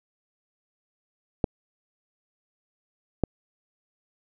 clicks, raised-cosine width 2 ms, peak -8 dBFS, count 2, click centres 1.442 / 3.237 s, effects none

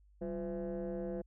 sine tone with frequency modulation, 350.6 Hz, F4, 7 cents sharp, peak -34 dBFS, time 0.21-1.22 s, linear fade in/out 10 ms, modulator 158 Hz, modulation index 1.5, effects tanh soft clip ceiling -34 dBFS + added 50 Hz sine -61 dBFS peak until 1.26 s

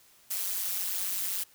blue noise with amplitude modulation, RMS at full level -28 dBFS, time 0.3-1.44 s, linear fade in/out 10 ms, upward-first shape sine, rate 189 Hz, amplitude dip 95%, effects white hiss -60 dBFS RMS until 1.54 s

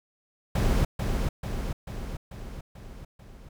brown noise with echo, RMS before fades -23 dBFS, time 0.55-0.85 s, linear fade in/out 5 ms, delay 440 ms, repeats 6, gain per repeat -4 dB, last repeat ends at 3.49 s, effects none

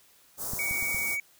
white band-stop noise, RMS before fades -34 dBFS, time 0.37-1.18 s, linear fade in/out 50 ms, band 1200 to 5900 Hz, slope 24 dB/octave
clicks, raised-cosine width 5 ms, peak -24 / -28 / -32 / -28 dBFS, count 4, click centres 0.535 / 0.711 / 0.826 / 0.946 s
triangle tone, 2255 Hz, C#7, 29 cents sharp, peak -27 dBFS, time 0.59-1.2 s, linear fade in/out 2 ms
effects white hiss -60 dBFS RMS until 1.39 s

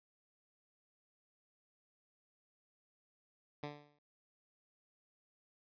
10% pulse tone with exponential decay, 146.83 Hz, D3, in tune, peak -31 dBFS, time 3.63-3.99 s, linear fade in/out 5 ms, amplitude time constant 78 ms, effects resampled to 11025 Hz

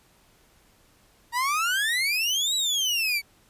30% pulse exponential two-way sweep, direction up then down, 932.3 to 3951 to 2244 Hz, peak -20 dBFS, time 1.32-3.22 s, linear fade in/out 50 ms, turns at 2.55 s, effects pink hiss -60 dBFS RMS until 3.49 s + resampled to 32000 Hz

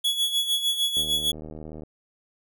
45% pulse tone with tremolo, 3374 Hz, G#7, 27 cents sharp, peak -20 dBFS, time 0.04-1.32 s, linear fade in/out 10 ms, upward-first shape sine, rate 6.6 Hz, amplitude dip 65%
click train, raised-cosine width 2 ms, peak -26 dBFS, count 68, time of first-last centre 0.97-1.835 s, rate 77.5 Hz
effects none

